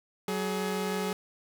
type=tone pair together; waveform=sawtooth; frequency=187.8 / 421.6 Hz; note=F#3 / G#4; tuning=+26 / +26 cents; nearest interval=octave + major second; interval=1400 cents; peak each=-28 dBFS; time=0.28-1.13 s; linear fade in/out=2 ms; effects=none